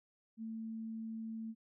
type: tone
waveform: sine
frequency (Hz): 223.4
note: A3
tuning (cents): +27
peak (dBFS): -40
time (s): 0.37-1.55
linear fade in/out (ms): 50
effects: none